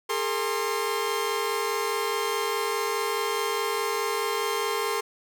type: tone cluster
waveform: sawtooth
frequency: 408.5 / 453.3 / 1058 Hz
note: G#4 / A#4 / C6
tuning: -29 / -48 / +19 cents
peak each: -26 dBFS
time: 0.09-5.01 s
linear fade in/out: 10 ms
effects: none